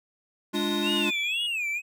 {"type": "chord", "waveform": "square", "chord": "D diminished", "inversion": "second", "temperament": "equal", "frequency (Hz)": [207.7, 293.7, 349.2], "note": ["Ab3", "D4", "F4"], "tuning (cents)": [0, 0, 0], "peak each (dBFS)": -31, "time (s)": [0.53, 1.11], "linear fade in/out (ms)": 20}
{"type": "tone with pitch glide", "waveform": "sine", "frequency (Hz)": [3729, 3361], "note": ["A#7", "G#7"], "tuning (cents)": [0, 20], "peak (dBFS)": -31, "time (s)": [0.55, 1.47], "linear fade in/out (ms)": 10, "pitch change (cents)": -180, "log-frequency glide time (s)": [0.92, 1.24]}
{"type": "tone with vibrato", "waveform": "triangle", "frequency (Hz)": 2585, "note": "E7", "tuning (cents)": -34, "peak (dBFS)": -25, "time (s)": [0.82, 1.82], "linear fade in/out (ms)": 50, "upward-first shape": "sine", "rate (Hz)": 2, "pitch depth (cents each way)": 190}
{"effects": []}